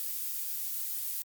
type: noise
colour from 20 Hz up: violet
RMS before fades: -35 dBFS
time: 0-1.22 s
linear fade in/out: 0 ms
effects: Opus 48 kbps